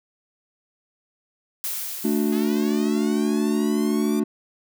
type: noise with exponential decay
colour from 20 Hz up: blue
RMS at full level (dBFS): -27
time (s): 1.64-4.08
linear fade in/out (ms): 0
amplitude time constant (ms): 530
type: chord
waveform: triangle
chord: D major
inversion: second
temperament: just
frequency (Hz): 220.2 / 293.7 / 367.1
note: A3 / D4 / F#4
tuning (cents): +2 / 0 / -14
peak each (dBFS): -20 / -22 / -24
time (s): 2.04-4.24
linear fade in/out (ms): 10
type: linear sweep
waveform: 5% pulse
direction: up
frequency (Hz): 409.7 to 1195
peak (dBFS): -25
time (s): 2.32-4.2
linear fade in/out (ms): 5
effects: none